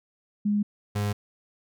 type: tone pair in turn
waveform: sine / 35% pulse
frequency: 206.7 / 102.96 Hz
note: G#3 / G#2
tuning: -8 / -15 cents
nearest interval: octave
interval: 1207 cents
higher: first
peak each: -21 / -23 dBFS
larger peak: first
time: 0.45-0.63 / 0.95-1.13 s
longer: neither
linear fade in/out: 10 ms
effects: none